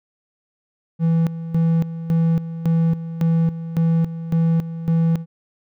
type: tone with tremolo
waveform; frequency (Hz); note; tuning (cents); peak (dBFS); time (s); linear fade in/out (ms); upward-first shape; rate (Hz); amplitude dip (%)
triangle; 164.81; E3; 0; -12; 0.99-5.26; 50; square; 1.8; 75
effects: none